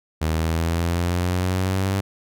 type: exponential sweep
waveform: sawtooth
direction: up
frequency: 78.6 to 98 Hz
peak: -16 dBFS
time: 0.21-2.01 s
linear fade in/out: 10 ms
effects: none